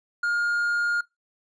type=tone; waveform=triangle; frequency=1418 Hz; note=F6; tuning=26 cents sharp; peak=-20 dBFS; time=0.23-1.01 s; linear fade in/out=5 ms; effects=noise-tail reverb RT60 0.2 s tail -23 dB re dry + resampled to 22050 Hz